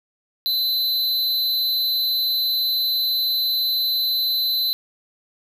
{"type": "tone with amplitude modulation", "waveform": "square", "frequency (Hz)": 4037, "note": "B7", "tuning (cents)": 37, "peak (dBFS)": -17, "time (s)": [0.46, 4.73], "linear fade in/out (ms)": 0, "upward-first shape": "sine", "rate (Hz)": 300, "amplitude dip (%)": 50, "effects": []}